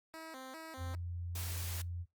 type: tone with vibrato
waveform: 10% pulse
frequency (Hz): 290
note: D4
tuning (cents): -22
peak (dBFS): -38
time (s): 0.14-0.95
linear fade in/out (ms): 0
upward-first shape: square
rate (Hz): 2.5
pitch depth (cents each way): 180
type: tone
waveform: sine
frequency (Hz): 86.9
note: F2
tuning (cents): -8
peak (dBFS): -38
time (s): 0.77-2.06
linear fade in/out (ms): 50
type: noise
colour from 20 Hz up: white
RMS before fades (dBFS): -44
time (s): 1.35-1.82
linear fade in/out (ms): 5
effects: noise-tail reverb RT60 0.2 s tail -24 dB re dry + Opus 48 kbps